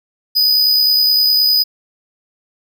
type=tone with amplitude modulation; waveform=square; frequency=4978 Hz; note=D#8; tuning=in tune; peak=-9 dBFS; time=0.35-1.64 s; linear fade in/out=20 ms; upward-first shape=sine; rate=69.6 Hz; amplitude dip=35%; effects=none